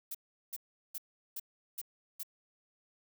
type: noise bursts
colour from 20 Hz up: violet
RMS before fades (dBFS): -40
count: 6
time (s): 0.11-2.232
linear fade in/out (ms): 5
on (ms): 37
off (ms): 380
effects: none